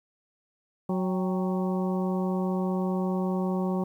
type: harmonic tone with a mistuned harmonic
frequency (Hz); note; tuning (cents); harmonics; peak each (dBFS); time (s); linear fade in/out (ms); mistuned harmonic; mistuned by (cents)
185; F#3; 0; 1 / 2 / 3 / 4 / 5 / 6; -26 / -32 / -36 / -38 / -40 / -42; 0.89-3.84; 5; 4; +82
effects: 10-bit